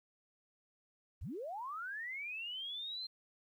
sine linear sweep, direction up, 41.41 to 4181 Hz, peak -40 dBFS, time 1.21-3.07 s, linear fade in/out 10 ms, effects 12-bit

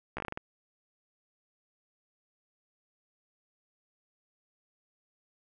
slowing click train, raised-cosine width 0.5 ms, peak -20 dBFS, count 8, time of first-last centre 0.17-0.375 s, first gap 14 ms, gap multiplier 1.24, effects none

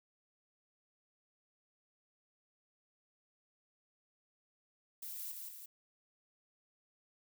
violet noise with echo, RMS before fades -45 dBFS, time 5.02-5.32 s, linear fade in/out 5 ms, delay 170 ms, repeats 2, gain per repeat -3 dB, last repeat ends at 5.66 s, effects none

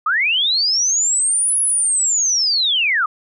sine linear two-way sweep, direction up then down, 1174.7 to 10548 to 1174.7 Hz, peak -14 dBFS, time 0.06-3.06 s, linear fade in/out 5 ms, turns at 1.6 s, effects none

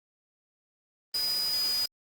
sine tone in noise, 4950 Hz, D#8, 10 cents flat, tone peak -26 dBFS, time 1.14-1.86 s, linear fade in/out 5 ms, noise white, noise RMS -37 dBFS, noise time 1.14-1.86 s, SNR +8 dB, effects Opus 24 kbps

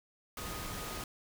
sine tone in noise, 1244.5 Hz, D#6, in tune, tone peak -48 dBFS, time 0.37-1.04 s, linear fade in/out 2 ms, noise pink, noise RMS -41 dBFS, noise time 0.37-1.04 s, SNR -10 dB, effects none

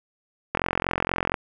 click train, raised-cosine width 0.5 ms, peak -7 dBFS, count 36, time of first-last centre 0.55-1.342 s, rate 44.2 Hz, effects none

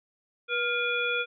harmonic tone with a mistuned harmonic, 484.8 Hz, B4, 32 cents flat, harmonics 1 / 3 / 5 / 7, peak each -32 / -29 / -30 / -34 dBFS, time 0.48-1.26 s, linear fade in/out 50 ms, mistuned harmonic 3, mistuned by -60 cents, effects none

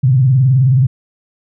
sine tone with vibrato, 130 Hz, C3, 11 cents flat, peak -7 dBFS, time 0.03-0.87 s, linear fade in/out 10 ms, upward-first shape sine, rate 19 Hz, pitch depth 140 cents each way, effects none

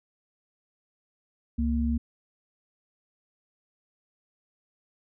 sine tone pair together, 69.3 / 233.1 Hz, C#2 / A#3, 0 / 0 cents, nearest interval octave + major sixth, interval 2100 cents, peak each -26 dBFS, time 1.58-1.98 s, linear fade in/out 10 ms, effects none

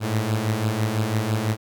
sawtooth beating tone pair, 105 / 111 Hz, G#2 / A2, +19 / +16 cents, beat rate 6 Hz, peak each -22 / -19 dBFS, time 0-1.57 s, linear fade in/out 50 ms, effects none

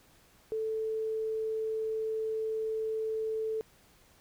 sine tone, 440 Hz, A4, in tune, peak -30 dBFS, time 0.52-3.61 s, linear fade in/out 0 ms, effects pink hiss -62 dBFS RMS until 4.2 s

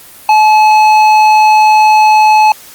triangle tone with tanh clipping, 859 Hz, A5, 42 cents flat, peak -5 dBFS, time 0.29-2.52 s, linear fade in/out 2 ms, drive 15 dB, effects white hiss -35 dBFS RMS until 2.74 s + Opus 32 kbps

